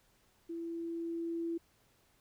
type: tone with level ramp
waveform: sine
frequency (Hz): 334.6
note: E4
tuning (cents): +26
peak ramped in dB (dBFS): -38 to -33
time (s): 0.49-1.58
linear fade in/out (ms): 10
effects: pink hiss -70 dBFS RMS until 2.2 s